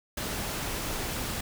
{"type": "noise", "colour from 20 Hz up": "pink", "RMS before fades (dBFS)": -33, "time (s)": [0.17, 1.41], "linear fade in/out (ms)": 5, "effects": []}